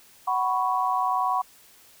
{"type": "chord", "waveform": "sine", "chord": "F# suspended fourth", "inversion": "none", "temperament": "equal with one note detuned", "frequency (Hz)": [746.4, 987.8, 1108.7], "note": ["F#5", "B5", "C#6"], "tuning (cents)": [15, 0, 0], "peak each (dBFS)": -26, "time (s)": [0.27, 1.42], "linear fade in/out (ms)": 10, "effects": ["white hiss -54 dBFS RMS until 2 s"]}